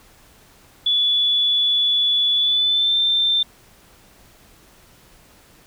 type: tone with pitch glide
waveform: sine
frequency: 3434 to 3570 Hz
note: A7 to A7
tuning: -43 to +24 cents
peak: -15 dBFS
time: 0.86-3.43 s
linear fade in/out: 5 ms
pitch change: +67 cents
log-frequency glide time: 2.34-2.97 s
effects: pink hiss -51 dBFS RMS until 5.66 s